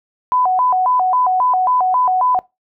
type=tone with vibrato; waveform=sine; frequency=862 Hz; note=A5; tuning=36 cents flat; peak=-12 dBFS; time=0.32-2.39 s; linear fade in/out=0 ms; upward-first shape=square; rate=3.7 Hz; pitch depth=260 cents each way; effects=noise-tail reverb RT60 0.2 s tail -21 dB re dry